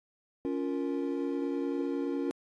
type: chord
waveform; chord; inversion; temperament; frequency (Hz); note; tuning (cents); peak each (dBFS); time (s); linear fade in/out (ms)
triangle; Bb minor; first; just; 279.7 / 349.6 / 466.2; Db4 / F4 / Bb4; +16 / +2 / 0; -30 / -33 / -35; 0.45-2.31; 0
effects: AAC 32 kbps